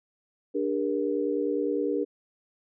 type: tone cluster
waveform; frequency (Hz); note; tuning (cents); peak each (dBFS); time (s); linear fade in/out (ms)
sine; 294.1 / 403.4 / 473.3; D4 / G4 / A#4; +3 / +50 / +26; -29; 0.54-2.05; 20
effects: none